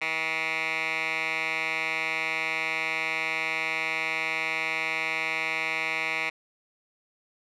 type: tone with band-pass filter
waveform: 10% pulse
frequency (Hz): 160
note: D#3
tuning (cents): +49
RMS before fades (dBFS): -29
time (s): 0.01-6.3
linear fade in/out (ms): 10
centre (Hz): 2200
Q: 3.4
effects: none